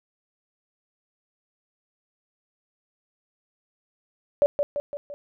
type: tone with echo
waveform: sine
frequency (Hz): 577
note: D5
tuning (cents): -31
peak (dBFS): -14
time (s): 4.42-4.46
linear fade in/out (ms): 0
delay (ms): 170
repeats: 4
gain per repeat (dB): -5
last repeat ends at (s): 5.14
effects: none